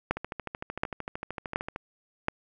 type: two click trains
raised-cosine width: 0.5 ms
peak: -19 / -10 dBFS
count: 22 / 4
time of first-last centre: 0.17-1.761 / 0.11-2.284 s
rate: 13.2 / 1.38 Hz
effects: none